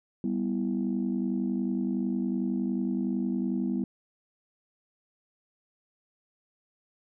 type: chord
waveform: sine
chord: E minor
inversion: first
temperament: equal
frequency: 196 / 246.9 / 329.6 Hz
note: G3 / B3 / E4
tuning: 0 / 0 / 0 cents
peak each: -29 / -29 / -33 dBFS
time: 0.24-3.84 s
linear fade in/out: 2 ms
effects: tanh soft clip ceiling -19 dBFS